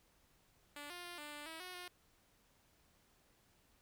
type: tone with pitch steps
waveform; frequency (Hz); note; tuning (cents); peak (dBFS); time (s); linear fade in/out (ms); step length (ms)
5% pulse; 290.9 / 353 / 349.9 / 295.9 / 294.2 / 323.3 / 364.7 / 357.3; D4 / F4 / F4 / D4 / D4 / E4 / F#4 / F4; -16 / +19 / +3 / +13 / +3 / -34 / -25 / +40; -36; 0.76-1.88; 2; 140
effects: pink hiss -72 dBFS RMS until 3.81 s